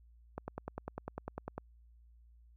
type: click train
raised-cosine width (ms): 1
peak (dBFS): -25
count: 13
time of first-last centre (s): 0.38-1.58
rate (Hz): 10
effects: added 58 Hz sine -58 dBFS peak until 2.56 s